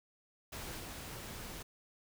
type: noise with level steps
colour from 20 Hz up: pink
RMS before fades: -44 / -46 dBFS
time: 0.52-1.63 s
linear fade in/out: 10 ms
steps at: 0.79 s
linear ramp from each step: 10 ms
effects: none